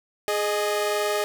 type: tone pair together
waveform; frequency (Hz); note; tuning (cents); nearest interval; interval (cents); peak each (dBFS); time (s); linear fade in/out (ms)
sawtooth; 417.7 / 616; G#4 / D#5; +10 / -17; perfect fifth; 673; -21 / -22; 0.28-1.24; 0
effects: none